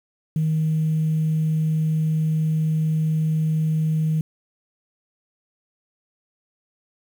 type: tone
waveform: sine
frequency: 157.4 Hz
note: D#3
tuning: 20 cents sharp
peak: -17 dBFS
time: 0.36-4.21 s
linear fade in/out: 2 ms
effects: tanh soft clip ceiling -14 dBFS + 8-bit